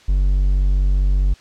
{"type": "tone", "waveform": "triangle", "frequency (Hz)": 47.57, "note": "F#1", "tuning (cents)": 49, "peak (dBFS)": -11, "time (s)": [0.08, 1.34], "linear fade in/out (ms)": 10, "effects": ["white hiss -48 dBFS RMS until 1.4 s", "low-pass 5000 Hz 12 dB/octave"]}